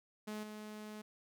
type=tone with level steps; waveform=sawtooth; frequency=212.8 Hz; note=G#3; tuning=42 cents sharp; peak=-37 / -42 dBFS; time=0.27-1.02 s; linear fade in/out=10 ms; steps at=0.43 s; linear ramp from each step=5 ms; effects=none